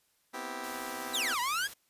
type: chord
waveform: 10% pulse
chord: C major seventh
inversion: third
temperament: just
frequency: 245.3 / 261.6 / 327 / 392.4 Hz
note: B3 / C4 / E4 / G4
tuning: -12 / 0 / -14 / +2 cents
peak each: -36 dBFS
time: 0.33-1.35 s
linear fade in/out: 20 ms
type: noise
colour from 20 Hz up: white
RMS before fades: -46 dBFS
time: 0.63-1.74 s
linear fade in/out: 10 ms
type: exponential two-way sweep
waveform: sawtooth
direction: down then up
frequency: 4186 to 936 to 1707 Hz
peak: -26 dBFS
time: 1.13-1.68 s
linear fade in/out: 20 ms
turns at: 1.4 s
effects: white hiss -72 dBFS RMS until 1.89 s + resampled to 32000 Hz